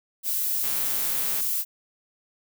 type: noise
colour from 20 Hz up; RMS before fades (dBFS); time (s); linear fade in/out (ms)
violet; -26; 0.23-1.65; 50
type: click train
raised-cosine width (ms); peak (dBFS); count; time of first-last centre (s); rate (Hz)
0.2; -20; 105; 0.64-1.405; 136
effects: none